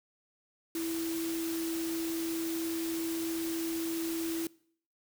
sine tone in noise, 329.6 Hz, E4, in tune, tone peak -32 dBFS, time 0.75-4.47 s, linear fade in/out 2 ms, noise white, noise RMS -41 dBFS, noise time 0.75-4.47 s, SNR +6 dB, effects noise-tail reverb RT60 0.6 s tail -23 dB re dry

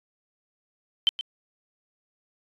sine tone with echo, 3092 Hz, G7, 24 cents flat, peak -16 dBFS, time 1.07-1.09 s, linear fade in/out 0 ms, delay 120 ms, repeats 1, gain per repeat -12 dB, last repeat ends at 1.21 s, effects resampled to 24000 Hz

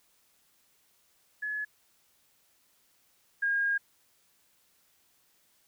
sine tone pair in turn, 1702 / 1624.2 Hz, G#6 / G#6, +42 / -39 cents, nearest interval minor second, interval 81 cents, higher first, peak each -31 / -25 dBFS, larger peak second, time 1.42-1.65 / 3.42-3.78 s, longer second, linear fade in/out 10 ms, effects white hiss -68 dBFS RMS until 5.67 s

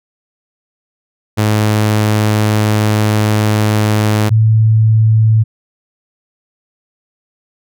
sawtooth / sine tone pair in turn, 106.6 / 110.36 Hz, G#2 / A2, +46 / +6 cents, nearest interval minor second, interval 60 cents, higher second, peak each -6 dBFS, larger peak neither, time 1.37-4.3 / 4.3-5.44 s, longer first, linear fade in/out 20 ms, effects none

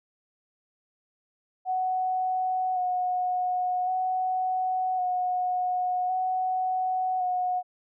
sine tone with vibrato, 736 Hz, F#5, 9 cents flat, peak -24 dBFS, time 1.65-7.63 s, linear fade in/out 50 ms, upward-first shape square, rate 0.45 Hz, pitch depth 17 cents each way, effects none

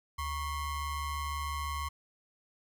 square ring-modulated tone, 514 Hz, C5, 31 cents flat, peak -31 dBFS, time 0.18-1.89 s, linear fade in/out 10 ms, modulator 587 Hz, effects none

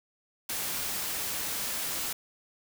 white noise, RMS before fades -33 dBFS, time 0.49-2.13 s, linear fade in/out 5 ms, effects none

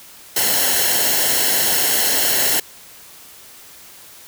white noise with comb filter, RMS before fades -17 dBFS, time 0.36-2.6 s, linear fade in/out 5 ms, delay 0.83 ms, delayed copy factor -0.65, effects white hiss -42 dBFS RMS until 4.27 s

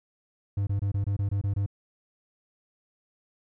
triangle tone bursts, 99.9 Hz, G2, 33 cents sharp, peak -22 dBFS, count 9, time 0.57-1.662 s, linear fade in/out 5 ms, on 100 ms, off 24 ms, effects none

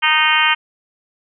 harmonic tone, 309.5 Hz, D#4, 9 cents flat, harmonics 3 / 4 / 5 / 6 / 7 / 8 / 9 / 10, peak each -20 / -20 / -20 / -20 / -20 / -20 / -20 / -20 dBFS, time 0.02-0.55 s, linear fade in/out 20 ms, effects none

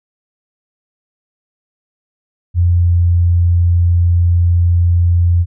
sine tone with pitch glide, 87.31 to 86.76 Hz, F2 to F2, 0 to -11 cents, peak -8 dBFS, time 2.54-5.46 s, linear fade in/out 50 ms, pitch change -11 cents, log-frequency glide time 2.72-2.9 s, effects none

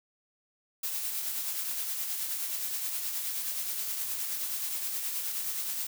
blue noise with tremolo, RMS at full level -32 dBFS, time 0.83-5.87 s, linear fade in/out 5 ms, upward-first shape triangle, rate 9.5 Hz, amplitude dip 40%, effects none

